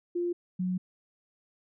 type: tone pair in turn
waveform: sine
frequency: 349.2 / 182.96 Hz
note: F4 / F#3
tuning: 0 / -19 cents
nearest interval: major seventh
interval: 1119 cents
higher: first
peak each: -27 dBFS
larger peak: neither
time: 0.15-0.33 / 0.59-0.78 s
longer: second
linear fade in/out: 10 ms
effects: none